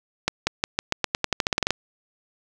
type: accelerating click train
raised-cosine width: 0.2 ms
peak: -3 dBFS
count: 16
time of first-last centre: 0.28-1.707 s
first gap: 190 ms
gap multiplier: 0.89
effects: none